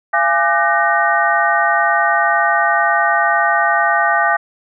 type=tone cluster; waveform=sine; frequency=683 / 825 / 1192 / 1514 / 1865 Hz; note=F5 / G#5 / D6 / F#6 / A#6; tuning=-39 / -12 / +25 / +39 / 0 cents; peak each=-18 dBFS; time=0.13-4.37 s; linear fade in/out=10 ms; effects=none